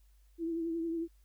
sine tone with vibrato, 331.4 Hz, E4, 9 cents sharp, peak -32 dBFS, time 0.38-1.08 s, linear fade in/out 50 ms, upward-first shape triangle, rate 11 Hz, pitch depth 45 cents each way, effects added 50 Hz sine -60 dBFS peak until 1.24 s + white hiss -75 dBFS RMS until 1.24 s

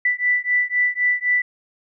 sine beating tone pair, 1975.5 / 1979.4 Hz, B6 / B6, 0 / +3 cents, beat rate 3.9 Hz, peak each -20 dBFS, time 0.05-1.42 s, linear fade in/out 5 ms, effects none

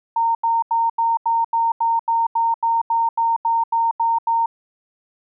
sine tone bursts, 919 Hz, A#5, 25 cents flat, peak -15 dBFS, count 16, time 0.16-4.46 s, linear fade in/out 5 ms, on 190 ms, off 84 ms, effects none

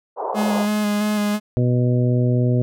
white band-pass noise, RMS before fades -25 dBFS, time 0.16-0.66 s, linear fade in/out 50 ms, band 390 to 1000 Hz, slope 48 dB/octave
45% pulse tone with vibrato, 209.1 Hz, G#3, 12 cents sharp, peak -18 dBFS, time 0.34-1.4 s, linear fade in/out 50 ms, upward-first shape square, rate 3 Hz, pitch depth 16 cents each way
harmonic tone, 123.47 Hz, B2, in tune, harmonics 1 / 2 / 3 / 4 / 5, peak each -16 / -22 / -26 / -28 / -30 dBFS, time 1.57-2.62 s, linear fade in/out 0 ms
effects none

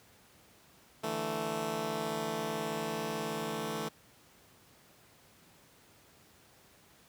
10% pulse chord, D suspended second, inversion none, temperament just, 146.83 / 165.19 / 220.2 Hz, D3 / E3 / A3, 0 / +4 / +2 cents, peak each -34 / -31 / -28 dBFS, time 1.03-3.89 s, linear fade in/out 10 ms, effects pink hiss -61 dBFS RMS until 7.08 s + high-pass 80 Hz 12 dB/octave

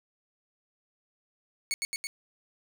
15% pulse tone with echo, 2217 Hz, C#7, in tune, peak -21 dBFS, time 1.71-1.74 s, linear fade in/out 0 ms, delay 110 ms, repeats 3, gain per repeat -2 dB, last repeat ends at 2.07 s, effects none

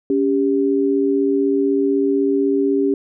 sine tone pair together, 280 / 396 Hz, C#4 / G4, +18 / +18 cents, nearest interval tritone, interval 600 cents, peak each -17 dBFS, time 0.1-2.94 s, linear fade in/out 2 ms, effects none

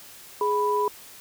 sine tone pair together, 417.1 / 987.8 Hz, G#4 / B5, +7 / 0 cents, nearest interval octave + minor third, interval 1493 cents, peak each -24 / -23 dBFS, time 0.41-0.88 s, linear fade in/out 2 ms, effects white hiss -46 dBFS RMS until 1.2 s

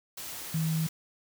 sine tone in noise, 160 Hz, D#3, 49 cents sharp, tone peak -26 dBFS, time 0.54-0.87 s, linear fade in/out 5 ms, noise white, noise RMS -40 dBFS, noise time 0.17-0.89 s, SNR +11 dB, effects none

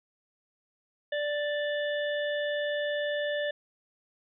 harmonic tone, 587.3 Hz, D5, in tune, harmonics 1 / 3 / 5 / 6, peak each -29 / -34 / -43 / -41 dBFS, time 1.12-3.51 s, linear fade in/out 5 ms, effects none

